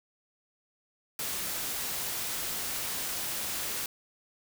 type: noise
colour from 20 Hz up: white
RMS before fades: -34 dBFS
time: 1.19-3.86 s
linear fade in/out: 2 ms
effects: none